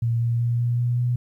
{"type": "tone with pitch steps", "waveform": "sine", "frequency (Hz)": [116.54, 117.69, 118.85, 120.02, 121.21, 122.4], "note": ["A#2", "A#2", "A#2", "B2", "B2", "B2"], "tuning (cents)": [0, 17, 34, -49, -32, -15], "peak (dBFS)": -19, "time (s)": [0.02, 1.16], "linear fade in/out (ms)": 5, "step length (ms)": 190, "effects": ["10-bit"]}